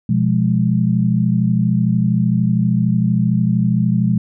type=chord; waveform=sine; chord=F diminished; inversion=second; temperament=equal; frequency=123.47 / 174.61 / 207.7 Hz; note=Cb3 / F3 / Ab3; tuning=0 / 0 / 0 cents; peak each=-17 dBFS; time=0.09-4.18 s; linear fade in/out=5 ms; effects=none